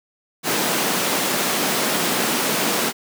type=high-pass noise; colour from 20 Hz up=pink; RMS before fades=-21 dBFS; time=0.43-2.93 s; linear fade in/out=50 ms; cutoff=190 Hz; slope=24 dB/octave; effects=none